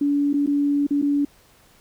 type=tone with dropouts; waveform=sine; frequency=286.4 Hz; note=D4; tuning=43 cents flat; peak=-17 dBFS; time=0.01-1.25 s; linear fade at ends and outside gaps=5 ms; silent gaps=0.331-0.339 / 0.463-0.473 / 0.868-0.907 / 1.017-1.024 s; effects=pink hiss -55 dBFS RMS until 1.8 s